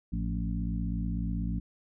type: harmonic tone with a mistuned harmonic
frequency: 56.1 Hz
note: A1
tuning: 34 cents sharp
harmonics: 1 / 2 / 3 / 4 / 5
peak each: -32 / -37 / -34 / -38 / -41 dBFS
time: 0.12-1.6 s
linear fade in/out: 10 ms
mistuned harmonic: 3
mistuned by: +75 cents
effects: none